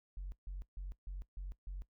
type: tone bursts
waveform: sine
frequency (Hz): 46.25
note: F#1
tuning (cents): 0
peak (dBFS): -39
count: 6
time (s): 0.17-1.82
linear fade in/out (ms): 0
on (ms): 150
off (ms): 150
effects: noise-tail reverb RT60 0.1 s tail -17 dB re dry + tanh soft clip ceiling -37 dBFS